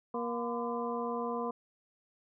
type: harmonic tone with a mistuned harmonic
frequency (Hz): 236.8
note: A#3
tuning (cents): +27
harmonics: 1 / 2 / 3 / 4 / 5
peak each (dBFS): -38 / -36 / -41 / -38 / -44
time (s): 0.14-1.51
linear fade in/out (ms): 5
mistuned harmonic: 4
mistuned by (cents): +120
effects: none

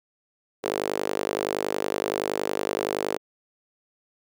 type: tone with high-pass filter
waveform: sawtooth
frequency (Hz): 50.7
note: G#1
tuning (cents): -41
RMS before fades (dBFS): -28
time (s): 0.63-3.18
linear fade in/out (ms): 20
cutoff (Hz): 430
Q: 2.8
effects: none

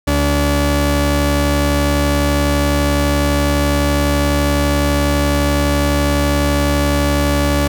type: tone pair together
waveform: sawtooth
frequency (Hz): 71.9 / 287.6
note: D2 / D4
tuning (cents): -36 / -36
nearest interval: 2 octaves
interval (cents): 2400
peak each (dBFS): -11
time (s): 0.07-7.68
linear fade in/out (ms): 10
effects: none

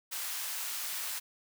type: high-pass noise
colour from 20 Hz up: white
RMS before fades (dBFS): -37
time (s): 0.11-1.2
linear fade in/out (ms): 20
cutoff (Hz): 890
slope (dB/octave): 12
effects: none

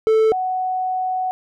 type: tone pair in turn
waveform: triangle / sine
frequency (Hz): 440 / 743.2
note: A4 / F#5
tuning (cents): 0 / +7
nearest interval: major sixth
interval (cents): 907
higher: second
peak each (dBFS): -10 / -19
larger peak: first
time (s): 0.07-0.32 / 0.32-1.31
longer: second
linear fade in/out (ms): 0
effects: none

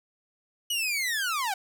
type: linear sweep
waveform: sawtooth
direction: down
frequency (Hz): 2959 to 734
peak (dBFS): -23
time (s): 0.7-1.54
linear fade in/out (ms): 5
effects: none

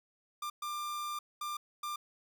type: tone bursts at uneven times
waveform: 45% pulse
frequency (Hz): 1192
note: D6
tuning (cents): +25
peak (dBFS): -36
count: 4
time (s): 0.42-0.5 / 0.62-1.19 / 1.41-1.57 / 1.83-1.96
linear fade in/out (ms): 5
effects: none

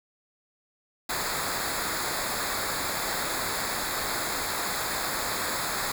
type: noise with comb filter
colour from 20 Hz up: pink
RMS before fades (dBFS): -30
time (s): 1.09-5.92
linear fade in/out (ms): 5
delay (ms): 0.34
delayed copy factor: -0.8
effects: none

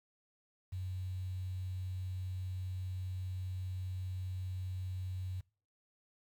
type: tone with quantisation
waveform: sine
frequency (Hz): 92.5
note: F#2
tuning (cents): 0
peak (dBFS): -37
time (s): 0.72-5.41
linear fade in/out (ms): 10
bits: 10
effects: noise-tail reverb RT60 0.4 s tail -23 dB re dry

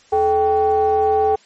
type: ring-modulated tone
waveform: triangle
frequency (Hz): 175.4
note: F3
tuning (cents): +8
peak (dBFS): -8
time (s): 0.12-1.36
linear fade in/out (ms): 10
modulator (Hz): 606
effects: white hiss -51 dBFS RMS until 1.45 s + MP3 32 kbps

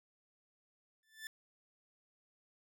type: tone with exponential growth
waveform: sawtooth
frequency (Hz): 1760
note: A6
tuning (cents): 0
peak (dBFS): -37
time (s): 1.03-1.27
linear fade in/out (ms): 1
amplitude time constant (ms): 51
effects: none

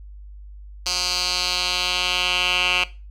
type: tone with band-pass filter sweep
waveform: 10% pulse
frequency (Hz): 180.3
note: F#3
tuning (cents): -45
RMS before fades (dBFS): -22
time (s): 0.86-2.84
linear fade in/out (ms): 2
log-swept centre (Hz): 5000 to 2700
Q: 2.9
effects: noise-tail reverb RT60 0.3 s tail -18 dB re dry + added 50 Hz sine -37 dBFS peak until 3.1 s

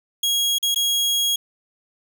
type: tone with dropouts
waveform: sawtooth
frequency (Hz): 3300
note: G#7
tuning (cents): -12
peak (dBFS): -15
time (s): 0.23-1.36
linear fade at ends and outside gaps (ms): 5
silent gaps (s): 0.585-0.627 / 0.746-0.759
effects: none

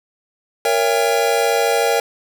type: chord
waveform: square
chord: A# diminished seventh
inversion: none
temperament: just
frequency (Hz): 466.2 / 559.4 / 671.3 / 805.5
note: A#4 / C#5 / E5 / G5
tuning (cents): 0 / +16 / +31 / +47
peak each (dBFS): -19 / -22 / -23 / -21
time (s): 0.65-2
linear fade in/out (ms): 2
effects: none

